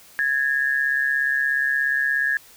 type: tone pair together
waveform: sine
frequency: 1660 / 1796.9 Hz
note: G#6 / A6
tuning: -1 / +36 cents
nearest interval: minor second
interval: 137 cents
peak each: -20 / -24 dBFS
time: 0.19-2.37 s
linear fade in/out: 0 ms
effects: white hiss -49 dBFS RMS until 2.56 s